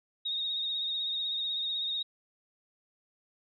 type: tone with vibrato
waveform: sine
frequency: 3729 Hz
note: A#7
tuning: in tune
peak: -30 dBFS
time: 0.25-2.03 s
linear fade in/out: 10 ms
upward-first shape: sine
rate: 16 Hz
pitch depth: 36 cents each way
effects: none